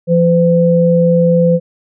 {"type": "tone pair together", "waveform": "sine", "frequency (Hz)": [171.04, 509], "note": ["F3", "C5"], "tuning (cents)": [-36, -48], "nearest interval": "octave + perfect fifth", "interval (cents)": 1888, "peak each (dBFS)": -10, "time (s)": [0.07, 1.6], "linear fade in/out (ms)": 50, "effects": []}